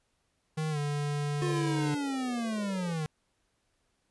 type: tone with pitch glide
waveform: square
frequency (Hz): 156.2 to 145.74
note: D#3 to D3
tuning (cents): +7 to -13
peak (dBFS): -30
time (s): 0.57-1.95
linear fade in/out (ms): 10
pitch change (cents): -120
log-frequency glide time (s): 0.7-0.78
type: band-pass noise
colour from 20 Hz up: white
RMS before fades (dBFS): -48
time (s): 1.4-2.94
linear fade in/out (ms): 10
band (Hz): 390 to 540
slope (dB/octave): 48
type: linear sweep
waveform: square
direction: down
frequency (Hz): 359.8 to 150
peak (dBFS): -31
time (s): 1.42-3.06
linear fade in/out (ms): 0
effects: pink hiss -75 dBFS RMS until 4.1 s + resampled to 24000 Hz